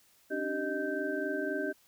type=tone cluster; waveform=sine; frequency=276.3 / 300.1 / 387.8 / 619 / 1556 Hz; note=C#4 / D4 / G4 / D#5 / G6; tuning=-6 / +38 / -19 / -9 / -13 cents; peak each=-39 / -37 / -36 / -37 / -37 dBFS; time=0.3-1.73 s; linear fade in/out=20 ms; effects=white hiss -65 dBFS RMS until 1.87 s